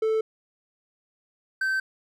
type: tone pair in turn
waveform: triangle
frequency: 440 / 1547.3 Hz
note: A4 / G6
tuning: 0 / -23 cents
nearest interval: octave + minor seventh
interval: 2177 cents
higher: second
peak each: -19 / -21 dBFS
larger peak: first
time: 0.02-0.21 / 1.61-1.8 s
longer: neither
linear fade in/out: 5 ms
effects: none